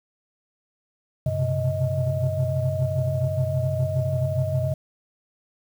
sine tone cluster, 95.4 / 126.1 / 131.2 / 138.2 / 628 Hz, G2 / B2 / C3 / C#3 / D#5, -47 / +36 / +5 / -5 / +16 cents, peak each -27 dBFS, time 1.26-4.74 s, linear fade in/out 5 ms, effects tanh soft clip ceiling -12 dBFS + 8-bit

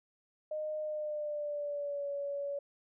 sine tone with pitch glide, 614 to 566.3 Hz, D#5 to C#5, -23 to +37 cents, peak -34 dBFS, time 0.51-2.59 s, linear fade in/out 5 ms, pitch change -140 cents, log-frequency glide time 0.8-2.08 s, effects none

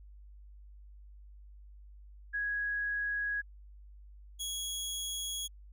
sine / 20% pulse tone pair in turn, 1661.2 / 3329 Hz, G#6 / G#7, 0 / +3 cents, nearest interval octave, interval 1203 cents, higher second, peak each -31 / -30 dBFS, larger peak second, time 2.33-3.42 / 4.39-5.48 s, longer neither, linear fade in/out 20 ms, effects added 50 Hz sine -50 dBFS peak until 5.72 s

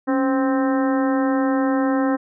harmonic tone with a mistuned harmonic, 261.6 Hz, C4, in tune, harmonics 1 / 2 / 3 / 4 / 5 / 6 / 7, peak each -18 / -24 / -28 / -30 / -32 / -34 / -35 dBFS, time 0.07-2.17 s, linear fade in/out 20 ms, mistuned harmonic 1, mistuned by +77 cents, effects none

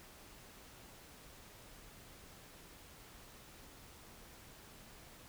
silence, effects pink hiss -57 dBFS RMS until 5.28 s

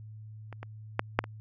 clicks, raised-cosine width 0.5 ms, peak -28 / -25 / -10 / -7 / -23 dBFS, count 5, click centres 0.527 / 0.63 / 0.994 / 1.19 / 1.241 s, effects added 108 Hz sine -43 dBFS peak until 1.4 s

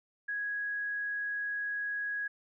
sine tone, 1661.2 Hz, G#6, in tune, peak -32 dBFS, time 0.28-2.28 s, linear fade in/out 10 ms, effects none

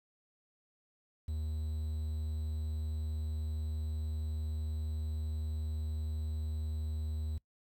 triangle tone with quantisation, 77.7 Hz, D#2, 2 cents flat, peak -32 dBFS, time 1.28-7.38 s, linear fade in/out 5 ms, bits 10, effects noise-tail reverb RT60 0.1 s tail -22 dB re dry

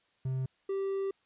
triangle tone pair in turn, 130.81 / 390.1 Hz, C3 / G4, 0 / -8 cents, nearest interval octave + perfect fifth, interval 1892 cents, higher second, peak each -28 / -28 dBFS, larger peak neither, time 0.25-0.46 / 0.69-1.11 s, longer second, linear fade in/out 5 ms, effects white hiss -71 dBFS RMS until 1.25 s + resampled to 8000 Hz

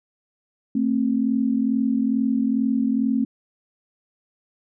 sine tone pair together, 223.8 / 266.1 Hz, A3 / C4, +30 / +29 cents, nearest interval minor third, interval 299 cents, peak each -21 dBFS, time 0.75-3.25 s, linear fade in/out 5 ms, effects none

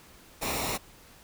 pink noise with comb filter, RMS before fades -31 dBFS, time 0.41-0.78 s, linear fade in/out 20 ms, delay 0.63 ms, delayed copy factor -0.6, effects pink hiss -54 dBFS RMS until 1.23 s

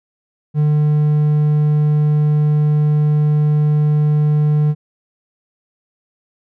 triangle tone, 150 Hz, D3, 37 cents sharp, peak -9 dBFS, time 0.54-4.75 s, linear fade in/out 50 ms, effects none

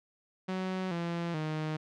sawtooth tone with pitch steps, 186.8 / 170.31 / 155.28 Hz, F#3 / F3 / D#3, +17 / -43 / -3 cents, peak -28 dBFS, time 0.48-1.77 s, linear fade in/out 10 ms, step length 430 ms, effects low-pass 4000 Hz 12 dB/octave

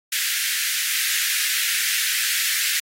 pink high-pass noise, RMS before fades -23 dBFS, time 0.12-2.8 s, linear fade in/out 5 ms, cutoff 1600 Hz, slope 48 dB/octave, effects AAC 48 kbps

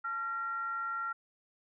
sine tone with frequency modulation, 1375 Hz, F6, 27 cents flat, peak -33 dBFS, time 0.04-1.13 s, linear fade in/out 10 ms, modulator 507 Hz, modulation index 0.34, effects none

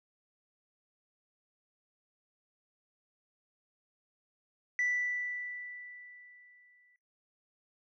sine tone with exponential decay, 1973 Hz, B6, 2 cents flat, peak -25 dBFS, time 4.79-6.96 s, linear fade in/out 1 ms, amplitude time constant 470 ms, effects noise-tail reverb RT60 0.6 s tail -26 dB re dry + tanh soft clip ceiling -25 dBFS

